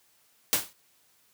white noise with exponential decay, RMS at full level -20 dBFS, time 0.53-0.73 s, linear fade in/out 0 ms, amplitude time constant 42 ms, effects white hiss -65 dBFS RMS until 1.33 s + high-pass 60 Hz 12 dB/octave

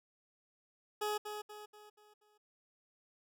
20% pulse tone with echo, 420.7 Hz, G#4, 22 cents sharp, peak -29 dBFS, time 1.01-1.18 s, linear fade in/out 10 ms, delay 240 ms, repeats 5, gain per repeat -7 dB, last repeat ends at 2.38 s, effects none

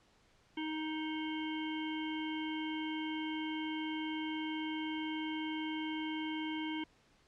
harmonic tone, 312.6 Hz, D#4, 8 cents sharp, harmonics 1 / 3 / 5 / 7 / 9 / 10, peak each -37 / -45 / -51 / -46 / -53 / -47 dBFS, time 0.57-6.84 s, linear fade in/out 5 ms, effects pink hiss -68 dBFS RMS until 7.27 s + low-pass 6000 Hz 12 dB/octave

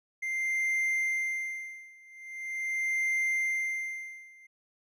triangle tone with tremolo, 2093 Hz, C7, in tune, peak -24 dBFS, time 0.22-4.47 s, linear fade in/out 10 ms, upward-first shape sine, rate 0.42 Hz, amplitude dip 95%, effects none

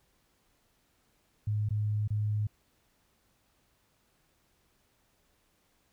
sine tone with dropouts, 105.5 Hz, G#2, 28 cents sharp, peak -27 dBFS, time 1.47-2.47 s, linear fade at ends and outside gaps 5 ms, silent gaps 1.689-1.706 / 2.077-2.104 s, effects pink hiss -71 dBFS RMS until 5.92 s

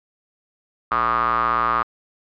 square tone with band-pass filter, 58.27 Hz, A#1, in tune, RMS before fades -20 dBFS, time 0.91-1.83 s, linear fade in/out 5 ms, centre 1200 Hz, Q 8.6, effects resampled to 11025 Hz

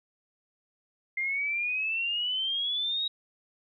sine exponential sweep, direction up, 2093 to 3822 Hz, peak -27 dBFS, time 1.17-3.08 s, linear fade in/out 5 ms, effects none

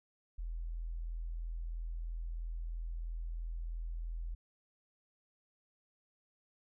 sine tone, 41.52 Hz, E1, 13 cents sharp, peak -37 dBFS, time 0.38-4.35 s, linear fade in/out 10 ms, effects none

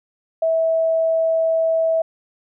sine tone, 651 Hz, E5, 22 cents flat, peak -15 dBFS, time 0.42-2.02 s, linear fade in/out 5 ms, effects none

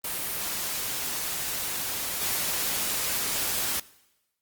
white noise with level steps, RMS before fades -31 / -28 dBFS, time 0.04-3.8 s, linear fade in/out 5 ms, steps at 2.21 s, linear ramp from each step 10 ms, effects noise-tail reverb RT60 1.0 s tail -21 dB re dry + Opus 32 kbps

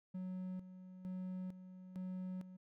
triangle tone with tremolo, 184.7 Hz, F#3, 3 cents flat, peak -39 dBFS, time 0.14-2.57 s, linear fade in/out 10 ms, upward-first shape square, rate 1.1 Hz, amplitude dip 70%, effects none

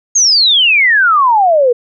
sine exponential sweep, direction down, 6645 to 466.2 Hz, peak -6 dBFS, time 0.15-1.73 s, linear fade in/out 10 ms, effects none

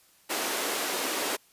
pink high-pass noise, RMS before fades -30 dBFS, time 0.29-1.37 s, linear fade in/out 20 ms, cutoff 300 Hz, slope 24 dB/octave, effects white hiss -61 dBFS RMS until 1.52 s + resampled to 32000 Hz

